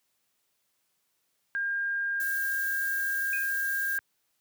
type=tone; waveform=sine; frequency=1608 Hz; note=G6; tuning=44 cents sharp; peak=-27 dBFS; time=1.55-3.99 s; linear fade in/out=0 ms
type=noise; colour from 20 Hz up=violet; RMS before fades=-38 dBFS; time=2.2-3.98 s; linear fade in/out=2 ms
type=tone with exponential decay; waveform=sine; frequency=2489 Hz; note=D#7; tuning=in tune; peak=-30 dBFS; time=3.33-3.55 s; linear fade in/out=2 ms; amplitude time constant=46 ms
effects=white hiss -75 dBFS RMS until 4.4 s + high-pass 80 Hz 12 dB/octave